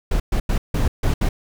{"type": "noise bursts at uneven times", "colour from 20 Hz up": "brown", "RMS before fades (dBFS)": -18, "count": 6, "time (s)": [[0.11, 0.2], [0.32, 0.4], [0.49, 0.58], [0.74, 0.88], [1.03, 1.14], [1.21, 1.29]], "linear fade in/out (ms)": 5, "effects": []}